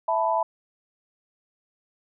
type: chord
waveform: sine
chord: E suspended fourth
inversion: none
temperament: just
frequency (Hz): 659.3 / 879 / 988.9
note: E5 / A5 / B5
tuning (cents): 0 / -2 / +2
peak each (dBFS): -25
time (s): 0.08-0.43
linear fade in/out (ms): 5
effects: none